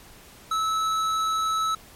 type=tone with tanh clipping; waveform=sine; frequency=1303 Hz; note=E6; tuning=20 cents flat; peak=-24 dBFS; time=0.51-1.75 s; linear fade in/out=5 ms; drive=14 dB; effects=pink hiss -49 dBFS RMS until 1.95 s + MP3 64 kbps